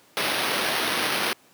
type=noise with sample-and-hold; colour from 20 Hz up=violet; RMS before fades=-25 dBFS; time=0.17-1.33 s; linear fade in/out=0 ms; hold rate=7350 Hz; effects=pink hiss -56 dBFS RMS until 1.53 s + high-pass 200 Hz 12 dB/octave